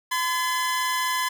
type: tone pair together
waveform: sawtooth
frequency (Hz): 1019.4 / 1707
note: C6 / G#6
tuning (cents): -45 / +47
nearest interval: major sixth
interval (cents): 892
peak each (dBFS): -20 / -26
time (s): 0.11-1.29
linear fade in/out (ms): 10
effects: none